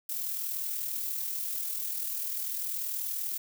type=noise with amplitude modulation; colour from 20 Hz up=violet; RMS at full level=-32 dBFS; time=0.09-3.38 s; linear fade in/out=5 ms; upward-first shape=sine; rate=40.4 Hz; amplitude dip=40%; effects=none